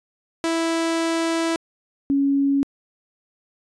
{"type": "tone pair in turn", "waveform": ["sawtooth", "sine"], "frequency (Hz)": [329.6, 278.1], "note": ["E4", "C#4"], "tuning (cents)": [0, 6], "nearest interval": "minor third", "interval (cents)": 294, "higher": "first", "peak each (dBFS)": -16, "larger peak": "neither", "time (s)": [[0.44, 1.56], [2.1, 2.63]], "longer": "first", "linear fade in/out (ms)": 0, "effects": ["resampled to 22050 Hz"]}